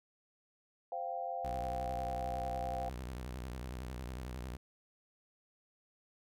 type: chord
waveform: sine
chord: C suspended fourth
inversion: none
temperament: equal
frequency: 523.3 / 698.5 / 784 Hz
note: C5 / F5 / G5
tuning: 0 / 0 / 0 cents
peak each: -43 / -39 / -41 dBFS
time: 0.92-2.89 s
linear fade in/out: 2 ms
type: tone with vibrato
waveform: sawtooth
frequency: 62.7 Hz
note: B1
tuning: 27 cents sharp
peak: -37 dBFS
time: 1.44-4.57 s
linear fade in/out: 10 ms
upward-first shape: sine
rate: 11 Hz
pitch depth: 150 cents each way
effects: none